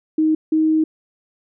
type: tone pair in turn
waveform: sine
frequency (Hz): 313.2 / 314.6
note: D#4 / D#4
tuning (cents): +11 / +19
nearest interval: unison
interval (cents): 8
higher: second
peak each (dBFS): -13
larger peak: neither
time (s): 0.18-0.35 / 0.52-0.84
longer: second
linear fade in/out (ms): 5
effects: none